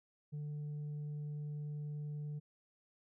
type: tone with tanh clipping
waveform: triangle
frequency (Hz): 148.3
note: D3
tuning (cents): +17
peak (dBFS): -40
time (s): 0.32-2.4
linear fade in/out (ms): 20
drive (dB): 7
effects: none